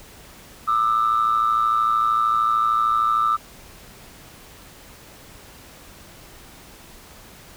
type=tone pair together; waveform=sine; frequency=1200 / 1313.2 Hz; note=D6 / E6; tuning=+37 / -7 cents; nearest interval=major second; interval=156 cents; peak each=-18 / -19 dBFS; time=0.67-3.37 s; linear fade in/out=20 ms; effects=tanh soft clip ceiling -11 dBFS + pink hiss -45 dBFS RMS until 7.56 s